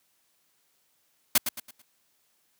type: noise with echo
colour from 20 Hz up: white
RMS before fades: -19 dBFS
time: 1.35-1.38 s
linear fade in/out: 5 ms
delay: 110 ms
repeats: 4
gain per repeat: -9 dB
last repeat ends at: 1.82 s
effects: white hiss -70 dBFS RMS until 2.59 s + high-pass 80 Hz 12 dB/octave